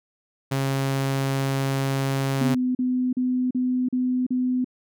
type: tone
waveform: sawtooth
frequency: 135.9 Hz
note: C#3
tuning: 34 cents flat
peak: -18 dBFS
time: 0.51-2.55 s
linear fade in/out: 10 ms
type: tone bursts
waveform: sine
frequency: 252.4 Hz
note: B3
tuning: 38 cents sharp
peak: -20 dBFS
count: 6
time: 2.41-4.645 s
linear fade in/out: 5 ms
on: 340 ms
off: 39 ms
effects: none